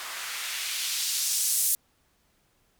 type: noise with band-pass filter sweep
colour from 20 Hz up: blue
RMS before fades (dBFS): -29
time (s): 0-1.75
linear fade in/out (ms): 0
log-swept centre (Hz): 1100 to 10000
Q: 0.98
effects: pink hiss -68 dBFS RMS until 2.79 s

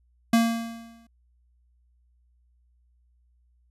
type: tone with exponential decay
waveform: square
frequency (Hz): 230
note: A#3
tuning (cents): -23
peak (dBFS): -16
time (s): 0.33-1.07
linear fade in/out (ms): 5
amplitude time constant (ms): 160
effects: added 60 Hz sine -61 dBFS peak until 3.7 s + resampled to 32000 Hz

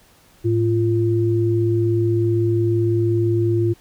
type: tone pair together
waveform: sine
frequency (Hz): 109.1 / 344.9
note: A2 / F4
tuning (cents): -14 / -22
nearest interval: octave + minor sixth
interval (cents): 1992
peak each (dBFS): -18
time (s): 0.44-3.74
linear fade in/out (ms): 20
effects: pink hiss -53 dBFS RMS until 3.8 s

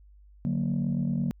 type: chord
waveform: sine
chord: D augmented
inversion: none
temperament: equal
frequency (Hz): 146.83 / 185 / 233.1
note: D3 / F#3 / A#3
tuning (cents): 0 / 0 / 0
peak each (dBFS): -28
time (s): 0.45-1.31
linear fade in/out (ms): 0
effects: tanh soft clip ceiling -20 dBFS + added 50 Hz sine -51 dBFS peak until 1.4 s

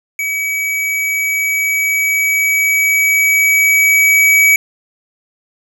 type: tone with level ramp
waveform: square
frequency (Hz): 2276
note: C#7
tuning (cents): +45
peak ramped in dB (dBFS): -17 to -7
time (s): 0.19-4.56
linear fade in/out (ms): 2
effects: none

